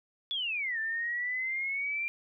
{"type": "exponential two-way sweep", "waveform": "sine", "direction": "down then up", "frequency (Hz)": [3478, 1765, 2384], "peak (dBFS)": -30, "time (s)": [0.31, 2.08], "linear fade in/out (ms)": 0, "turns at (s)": 0.79, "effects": []}